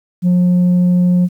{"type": "tone", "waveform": "sine", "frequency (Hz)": 178.7, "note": "F3", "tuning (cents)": 40, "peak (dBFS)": -6, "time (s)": [0.22, 1.29], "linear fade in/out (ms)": 50, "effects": ["tanh soft clip ceiling -8 dBFS", "8-bit"]}